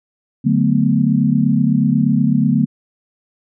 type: chord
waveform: sine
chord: B minor seventh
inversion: first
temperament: equal with one note detuned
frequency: 146.83 / 185 / 220 / 248.2 Hz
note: D3 / F#3 / A3 / B3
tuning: 0 / 0 / 0 / +9 cents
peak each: -17 / -19 / -16 / -17 dBFS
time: 0.44-2.66 s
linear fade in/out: 20 ms
effects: none